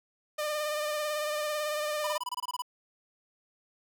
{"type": "tone with vibrato", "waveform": "sawtooth", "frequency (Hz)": 602, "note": "D5", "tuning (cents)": 43, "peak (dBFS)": -26, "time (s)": [0.38, 2.18], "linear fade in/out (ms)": 10, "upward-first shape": "triangle", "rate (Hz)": 18, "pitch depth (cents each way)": 34}
{"type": "tone bursts", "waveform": "square", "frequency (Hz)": 990, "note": "B5", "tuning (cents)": 4, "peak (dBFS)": -32, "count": 11, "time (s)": [2.04, 2.621], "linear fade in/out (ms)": 5, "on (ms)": 31, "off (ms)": 24}
{"effects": []}